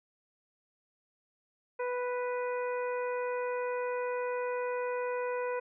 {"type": "harmonic tone", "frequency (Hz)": 493.9, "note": "B4", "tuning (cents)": 0, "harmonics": [1, 2, 3, 4, 5], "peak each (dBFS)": [-32, -38, -43, -47, -47], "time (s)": [1.79, 5.6], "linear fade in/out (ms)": 10, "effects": []}